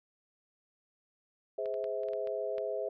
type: chord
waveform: sine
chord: Ab augmented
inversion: none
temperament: just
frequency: 415.3 / 519.1 / 648.9 Hz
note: Ab4 / C5 / E5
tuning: 0 / -14 / -27 cents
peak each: -37 / -37 / -36 dBFS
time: 1.58-2.89 s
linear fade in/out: 5 ms
type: clicks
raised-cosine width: 0.3 ms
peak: -35 / -39 / -34 / -41 / -38 / -36 / -34 / -31 dBFS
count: 8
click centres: 1.658 / 1.741 / 1.842 / 2.034 / 2.086 / 2.134 / 2.273 / 2.582 s
effects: none